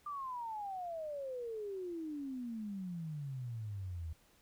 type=exponential sweep; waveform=sine; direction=down; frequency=1200 to 78 Hz; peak=-39 dBFS; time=0.06-4.13 s; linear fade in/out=5 ms; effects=pink hiss -68 dBFS RMS until 4.41 s